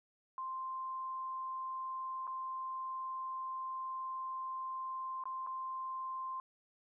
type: tone with dropouts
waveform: sine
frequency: 1046.5 Hz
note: C6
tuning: in tune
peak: -38 dBFS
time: 0.38-6.4 s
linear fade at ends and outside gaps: 1 ms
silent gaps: 2.27-2.276 / 5.238-5.255 / 5.465-5.471 s
effects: none